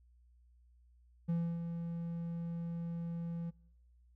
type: tone with ADSR envelope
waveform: triangle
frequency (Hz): 168.7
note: E3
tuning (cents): +40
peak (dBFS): -28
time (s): 1.28-3.51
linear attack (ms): 16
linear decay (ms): 290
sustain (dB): -7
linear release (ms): 19
effects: noise-tail reverb RT60 1.0 s tail -26 dB re dry + added 60 Hz sine -62 dBFS peak until 4.15 s